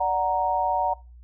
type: chord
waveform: sine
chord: D augmented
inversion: none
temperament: equal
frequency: 587.3 / 740 / 932.3 Hz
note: D5 / F#5 / A#5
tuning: 0 / 0 / 0 cents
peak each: -29 / -24 / -24 dBFS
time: 0-0.94 s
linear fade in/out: 10 ms
effects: noise-tail reverb RT60 0.3 s tail -22 dB re dry + added 60 Hz sine -44 dBFS peak until 1.23 s